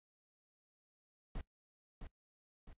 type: noise with echo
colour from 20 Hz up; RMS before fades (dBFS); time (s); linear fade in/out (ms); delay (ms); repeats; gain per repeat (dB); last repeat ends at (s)
brown; -41; 1.35-1.41; 2; 660; 2; -6; 2.73
effects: noise-tail reverb RT60 0.1 s tail -19 dB re dry + resampled to 8000 Hz